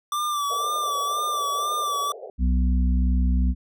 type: tone with vibrato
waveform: square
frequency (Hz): 1171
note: D6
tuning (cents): -5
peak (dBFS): -24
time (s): 0.12-2.12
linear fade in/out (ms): 2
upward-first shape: sine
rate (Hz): 2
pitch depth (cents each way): 49
type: band-pass noise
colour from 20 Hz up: pink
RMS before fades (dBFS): -38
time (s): 0.5-2.3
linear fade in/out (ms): 2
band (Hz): 410 to 730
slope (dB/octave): 96
type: harmonic tone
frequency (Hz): 62.4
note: B1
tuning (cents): +19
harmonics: 1 / 3 / 4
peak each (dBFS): -18 / -28 / -30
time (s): 2.38-3.55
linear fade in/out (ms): 50
effects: none